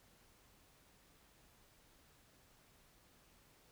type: silence
effects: pink hiss -68 dBFS RMS until 3.71 s